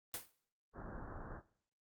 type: noise with exponential decay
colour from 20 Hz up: white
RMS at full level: -38 dBFS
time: 0.14-0.31 s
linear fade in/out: 1 ms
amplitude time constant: 36 ms
type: low-pass noise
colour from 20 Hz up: pink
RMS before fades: -48 dBFS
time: 0.73-1.42 s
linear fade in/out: 50 ms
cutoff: 1700 Hz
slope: 96 dB/octave
effects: noise-tail reverb RT60 0.5 s tail -17 dB re dry + Opus 32 kbps